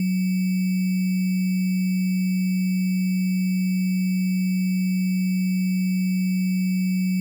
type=tone with sample-and-hold; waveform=sine; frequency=185 Hz; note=F#3; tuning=in tune; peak=-19 dBFS; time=0-7.2 s; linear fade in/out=2 ms; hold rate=2450 Hz; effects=none